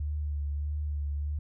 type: tone with vibrato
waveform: sine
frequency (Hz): 73.42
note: D2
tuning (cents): 0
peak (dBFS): -29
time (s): 0-1.39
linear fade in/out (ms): 5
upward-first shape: sine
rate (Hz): 1.6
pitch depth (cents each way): 31
effects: none